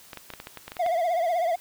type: clicks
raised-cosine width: 0.3 ms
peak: -21 dBFS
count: 11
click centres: 0.132 / 0.173 / 0.303 / 0.337 / 0.401 / 0.471 / 0.573 / 0.68 / 0.719 / 0.768 / 0.863 s
type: tone with vibrato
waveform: triangle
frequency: 685 Hz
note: F5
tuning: 34 cents flat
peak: -20 dBFS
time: 0.79-1.56 s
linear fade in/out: 10 ms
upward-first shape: triangle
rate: 16 Hz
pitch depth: 120 cents each way
effects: white hiss -51 dBFS RMS until 1.6 s